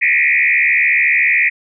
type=tone with frequency modulation; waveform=sine; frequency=2175 Hz; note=C#7; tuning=33 cents flat; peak=-10 dBFS; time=0.01-1.5 s; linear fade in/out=20 ms; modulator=73.8 Hz; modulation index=4.2; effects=none